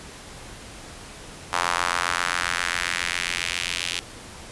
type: tone with high-pass filter sweep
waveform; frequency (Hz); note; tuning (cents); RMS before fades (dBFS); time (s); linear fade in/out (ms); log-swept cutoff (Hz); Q
square; 43.71; F1; +2; -26; 1.53-3.99; 0; 1000 to 2900; 1.8
effects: pink hiss -41 dBFS RMS until 4.51 s + resampled to 24000 Hz